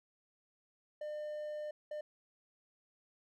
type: tone bursts at uneven times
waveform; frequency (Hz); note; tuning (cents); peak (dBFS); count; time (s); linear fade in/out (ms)
triangle; 602; D5; +43; -37; 2; 1.01-1.71 / 1.91-2.01; 5
effects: none